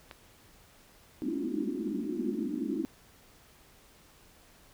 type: click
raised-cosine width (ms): 0.3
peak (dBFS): -27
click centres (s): 0.112
type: band-pass noise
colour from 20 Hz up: white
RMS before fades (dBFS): -33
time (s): 1.22-2.85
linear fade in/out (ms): 0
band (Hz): 200 to 360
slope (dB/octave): 96
effects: pink hiss -59 dBFS RMS until 4.73 s